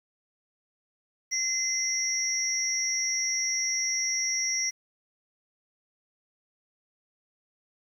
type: tone cluster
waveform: sine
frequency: 2060 / 5540 / 5820 Hz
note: C7 / F8 / F#8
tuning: -28 / -15 / -29 cents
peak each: -32 / -31 / -28 dBFS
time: 1.31-4.71 s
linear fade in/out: 20 ms
effects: 9-bit